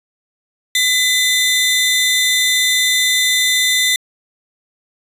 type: tone pair together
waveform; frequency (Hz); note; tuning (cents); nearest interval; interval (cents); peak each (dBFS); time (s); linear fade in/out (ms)
sawtooth; 2013 / 3587; B6 / A7; +33 / +33; minor seventh; 1000; -12; 0.75-3.96; 2
effects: resampled to 32000 Hz